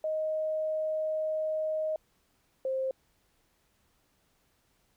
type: tone pair in turn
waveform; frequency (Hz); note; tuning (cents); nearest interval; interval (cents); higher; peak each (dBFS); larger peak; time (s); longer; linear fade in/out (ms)
sine; 625 / 527.2; D#5 / C5; +8 / +13; minor third; 295; first; -28 / -28; neither; 0.04-1.96 / 2.65-2.91; first; 2
effects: pink hiss -71 dBFS RMS until 4.96 s